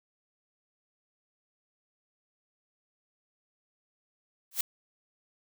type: noise with exponential growth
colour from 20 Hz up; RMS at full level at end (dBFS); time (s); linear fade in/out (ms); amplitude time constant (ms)
blue; -22; 4.51-4.61; 5; 20
effects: none